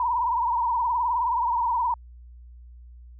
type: tone with vibrato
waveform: sine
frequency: 958 Hz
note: A#5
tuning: 47 cents sharp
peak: -21 dBFS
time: 0-1.94 s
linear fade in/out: 2 ms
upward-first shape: triangle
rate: 19 Hz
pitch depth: 110 cents each way
effects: added 60 Hz sine -43 dBFS peak until 3.19 s